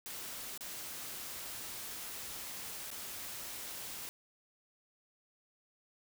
white noise with dropouts, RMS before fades -44 dBFS, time 0.06-4.09 s, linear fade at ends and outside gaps 0 ms, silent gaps 0.576-0.608 / 2.904-2.914 s, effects none

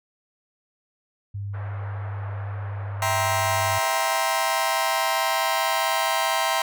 sine tone, 100.4 Hz, G2, 42 cents sharp, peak -28 dBFS, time 1.34-3.79 s, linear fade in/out 10 ms
pink band-pass noise, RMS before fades -42 dBFS, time 1.53-4.21 s, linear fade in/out 20 ms, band 510 to 1700 Hz, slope 24 dB/octave
sawtooth chord, C dominant seventh, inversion first, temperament just, 654.1 / 784.9 / 941.9 / 1046.5 Hz, E5 / G5 / Bb5 / C6, -14 / +2 / +18 / 0 cents, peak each -23 dBFS, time 3.02-6.62 s, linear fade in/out 2 ms
effects none

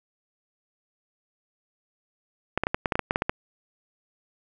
clicks, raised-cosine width 0.5 ms, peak -8 dBFS, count 12, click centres 2.576 / 2.636 / 2.669 / 2.745 / 2.858 / 2.922 / 2.955 / 2.993 / 3.109 / 3.159 / 3.221 / 3.295 s, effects none

